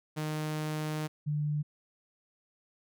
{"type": "tone pair in turn", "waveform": ["sawtooth", "sine"], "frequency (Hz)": [153.9, 148.92], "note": ["D#3", "D3"], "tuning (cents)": [-19, 24], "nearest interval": "minor second", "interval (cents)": 57, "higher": "first", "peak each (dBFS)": -28, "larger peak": "neither", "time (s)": [[0.16, 1.08], [1.26, 1.63]], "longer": "first", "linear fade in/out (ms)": 20, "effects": []}